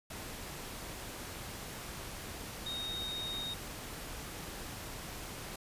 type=tone in noise; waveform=sine; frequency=3729 Hz; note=A#7; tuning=in tune; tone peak=-37 dBFS; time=2.66-3.54 s; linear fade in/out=5 ms; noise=pink; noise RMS=-44 dBFS; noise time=0.1-5.56 s; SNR=+4 dB; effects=resampled to 32000 Hz